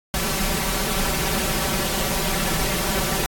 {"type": "noise with comb filter", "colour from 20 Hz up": "pink", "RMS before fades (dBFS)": -23, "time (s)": [0.14, 3.26], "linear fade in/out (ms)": 0, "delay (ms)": 5.2, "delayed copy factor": 0.9, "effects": ["AAC 64 kbps"]}